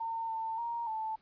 sine tone with pitch steps, 909 / 896 / 936 / 879 Hz, A#5 / A5 / A#5 / A5, -44 / +31 / +7 / -2 cents, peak -33 dBFS, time 0-1.16 s, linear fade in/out 10 ms, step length 290 ms, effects pink hiss -69 dBFS RMS until 1.21 s + resampled to 11025 Hz

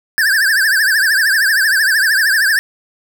square tone with vibrato, 1661.2 Hz, G#6, in tune, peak -11 dBFS, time 0.18-2.59 s, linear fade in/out 0 ms, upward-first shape triangle, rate 13 Hz, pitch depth 180 cents each way, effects none

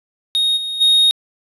triangle tone with level steps, 3729 Hz, A#7, in tune, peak -12 / -20 / -8 dBFS, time 0.35-1.11 s, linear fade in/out 0 ms, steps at 0.56 / 0.8 s, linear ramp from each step 20 ms, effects resampled to 32000 Hz

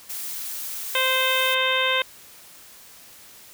blue noise, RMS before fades -32 dBFS, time 0.09-1.55 s, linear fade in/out 10 ms
harmonic tone, 520 Hz, C5, 11 cents flat, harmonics 1 / 2 / 3 / 4 / 5 / 6 / 7, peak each -27 / -27 / -27 / -27 / -27 / -27 / -27 dBFS, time 0.95-2.02 s, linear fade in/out 2 ms
effects white hiss -47 dBFS RMS until 3.53 s

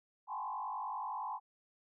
sine tone with frequency modulation, 932.3 Hz, A#5, in tune, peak -37 dBFS, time 0.27-1.4 s, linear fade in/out 50 ms, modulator 50.3 Hz, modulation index 2.8, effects none

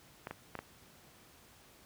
clicks, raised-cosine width 0.5 ms, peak -25 dBFS, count 4, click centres 0.271 / 0.31 / 0.553 / 0.59 s, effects pink hiss -60 dBFS RMS until 1.85 s + high-pass 60 Hz 12 dB/octave

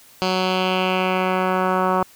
10% pulse tone with low-pass filter sweep, 185.6 Hz, F#3, 6 cents sharp, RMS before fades -20 dBFS, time 0.22-2.03 s, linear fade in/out 0 ms, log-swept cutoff 4500 to 1200 Hz, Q 2.3, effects white hiss -49 dBFS RMS until 2.15 s

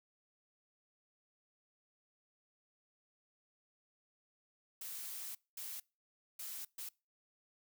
blue noise bursts at uneven times, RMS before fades -45 dBFS, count 4, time 4.81-5.35 / 5.57-5.8 / 6.39-6.65 / 6.78-6.89 s, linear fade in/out 5 ms, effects noise-tail reverb RT60 0.3 s tail -25 dB re dry

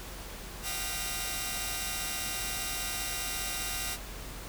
5% pulse tone cluster, 705 / 775 / 1224 / 1945 / 2765 Hz, F5 / G5 / D#6 / B6 / F7, +16 / -20 / -29 / -27 / -18 cents, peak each -29 dBFS, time 0.62-3.98 s, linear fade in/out 50 ms, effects added 46 Hz sine -44 dBFS peak until 4.48 s + pink hiss -44 dBFS RMS until 4.48 s

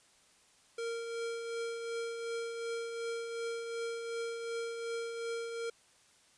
square tone with tremolo, 462.9 Hz, A#4, 12 cents flat, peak -35 dBFS, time 0.78-5.7 s, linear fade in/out 5 ms, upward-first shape triangle, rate 2.7 Hz, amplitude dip 45%, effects white hiss -65 dBFS RMS until 6.37 s + resampled to 22050 Hz

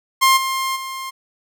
sawtooth tone with level steps, 1060 Hz, C6, 22 cents sharp, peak -7 / -16 / -23 dBFS, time 0.21-1.11 s, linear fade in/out 20 ms, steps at 0.36 / 0.75 s, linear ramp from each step 20 ms, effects none

